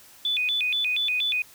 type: tone with vibrato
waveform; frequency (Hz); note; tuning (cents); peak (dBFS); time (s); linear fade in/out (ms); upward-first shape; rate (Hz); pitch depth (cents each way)
sine; 2943; F#7; -10; -22; 0.25-1.42; 2; square; 4.2; 290
effects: white hiss -51 dBFS RMS until 1.54 s